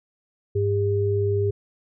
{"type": "tone pair together", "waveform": "sine", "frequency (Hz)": [100.9, 403], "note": ["G#2", "G4"], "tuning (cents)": [-49, 48], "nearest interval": "2 octaves", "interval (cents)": 2397, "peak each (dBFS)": -22, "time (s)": [0.55, 1.51], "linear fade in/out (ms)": 10, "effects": []}